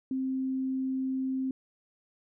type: tone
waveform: sine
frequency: 262.8 Hz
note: C4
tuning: 8 cents sharp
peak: -28 dBFS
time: 0.11-1.51 s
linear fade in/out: 2 ms
effects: none